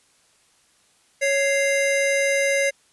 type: tone pair together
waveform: square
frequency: 554.4 / 2093 Hz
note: C#5 / C7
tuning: 0 / 0 cents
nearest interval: octave + major seventh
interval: 2300 cents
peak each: -21 / -23 dBFS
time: 1.21-2.71 s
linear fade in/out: 20 ms
effects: white hiss -60 dBFS RMS until 2.92 s + resampled to 24000 Hz